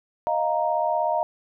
sine chord, Eb suspended second, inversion none, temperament equal, 622.3 / 698.5 / 932.3 Hz, Eb5 / F5 / Bb5, 0 / 0 / 0 cents, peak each -25 dBFS, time 0.27-1.23 s, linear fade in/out 0 ms, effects none

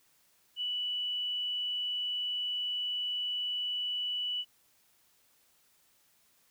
sine tone, 2960 Hz, F#7, in tune, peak -31 dBFS, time 0.56-4.45 s, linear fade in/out 50 ms, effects white hiss -68 dBFS RMS until 6.5 s

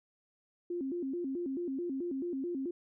sine tone with vibrato, 306.2 Hz, D#4, 28 cents flat, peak -33 dBFS, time 0.7-2.71 s, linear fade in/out 5 ms, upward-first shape square, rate 4.6 Hz, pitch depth 230 cents each way, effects none

